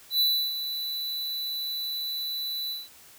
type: tone with ADSR envelope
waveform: square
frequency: 3973 Hz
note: B7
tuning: 10 cents sharp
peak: -20 dBFS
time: 0.1-2.89 s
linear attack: 99 ms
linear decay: 320 ms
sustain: -10 dB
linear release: 190 ms
effects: white hiss -52 dBFS RMS until 3.18 s